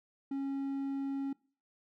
triangle tone, 274.4 Hz, C#4, 17 cents flat, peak -31 dBFS, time 0.31-1.33 s, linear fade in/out 5 ms, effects noise-tail reverb RT60 0.4 s tail -23 dB re dry

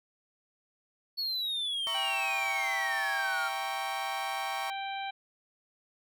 triangle exponential sweep, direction down, 4435 to 1373 Hz, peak -29 dBFS, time 1.17-3.49 s, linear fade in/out 20 ms
30% pulse chord, A# diminished, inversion second, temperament equal with one note detuned, 659.3 / 932.3 / 1111.9 Hz, E5 / A#5 / C#6, 0 / 0 / +5 cents, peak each -40 / -38 / -36 dBFS, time 1.87-4.7 s, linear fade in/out 0 ms
harmonic tone, 784 Hz, G5, in tune, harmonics 1 / 2 / 3 / 4 / 5, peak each -35 / -44 / -42 / -45 / -46 dBFS, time 1.94-5.11 s, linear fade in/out 10 ms
effects none

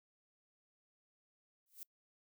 violet noise with exponential growth, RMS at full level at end -45 dBFS, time 1.66-1.83 s, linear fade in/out 1 ms, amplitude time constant 36 ms, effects noise-tail reverb RT60 0.1 s tail -26 dB re dry

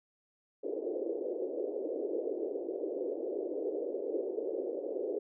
white band-pass noise, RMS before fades -36 dBFS, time 0.63-5.19 s, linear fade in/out 10 ms, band 330 to 520 Hz, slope 48 dB/octave, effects none

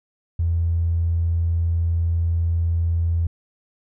triangle tone with tanh clipping, 83.9 Hz, E2, 31 cents sharp, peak -17 dBFS, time 0.39-3.27 s, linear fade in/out 5 ms, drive 2 dB, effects none

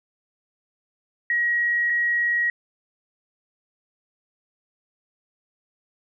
sine tone pair in turn, 1901 / 1901 Hz, A#6 / A#6, +33 / +33 cents, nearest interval unison, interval 0 cents, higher neither, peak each -19 dBFS, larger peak neither, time 1.3-1.9 / 1.9-2.5 s, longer neither, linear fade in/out 2 ms, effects none

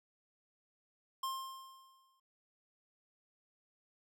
square tone with exponential decay, 1060 Hz, C6, 22 cents sharp, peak -35 dBFS, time 1.23-2.2 s, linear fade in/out 5 ms, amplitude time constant 210 ms, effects none

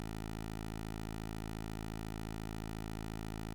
10% pulse tone, 54.2 Hz, A1, 25 cents flat, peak -32 dBFS, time 0-3.54 s, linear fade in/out 0 ms, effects none

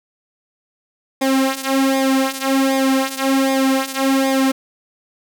sawtooth tone with flanger, 267.8 Hz, C4, 40 cents sharp, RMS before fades -17 dBFS, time 1.21-4.52 s, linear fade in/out 10 ms, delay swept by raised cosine 0.69 to 3.79 ms, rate 1.3 Hz, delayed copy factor -0.8, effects 8-bit

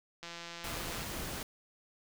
click train, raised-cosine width 0.2 ms, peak -27 dBFS, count 137, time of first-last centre 0.23-1.03 s, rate 170 Hz
pink noise, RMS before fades -40 dBFS, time 0.64-1.43 s, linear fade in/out 2 ms
effects none

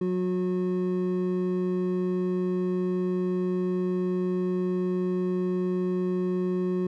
triangle tone pair together, 182.53 / 363.7 Hz, F#3 / F#4, -23 / -30 cents, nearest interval octave, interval 1193 cents, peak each -25 dBFS, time 0.01-6.87 s, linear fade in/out 5 ms, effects none

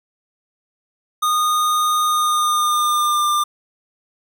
square tone with pitch glide, 1230 to 1195 Hz, D#6 to D6, -20 to +30 cents, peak -16 dBFS, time 1.22-3.44 s, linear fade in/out 10 ms, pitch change -50 cents, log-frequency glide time 2.06-3.27 s, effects none

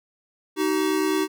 square tone pair together, 311.1 / 380.6 Hz, D#4 / F#4, 0 / +49 cents, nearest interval minor third, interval 349 cents, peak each -24 dBFS, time 0.56-1.28 s, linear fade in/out 50 ms, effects none

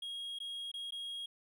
triangle tone with dropouts, 3278 Hz, G#7, 23 cents flat, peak -38 dBFS, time 0.02-1.26 s, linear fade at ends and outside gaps 5 ms, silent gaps 0.388-0.401 / 0.716-0.739 / 0.908-0.921 s, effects none

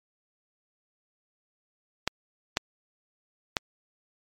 clicks, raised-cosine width 0.2 ms, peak -6 dBFS, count 3, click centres 2.076 / 2.571 / 3.568 s, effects MP3 64 kbps

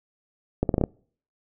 accelerating click train, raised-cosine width 2 ms, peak -8 dBFS, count 6, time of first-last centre 0.63-0.838 s, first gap 62 ms, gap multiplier 0.8, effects noise-tail reverb RT60 0.5 s tail -26 dB re dry

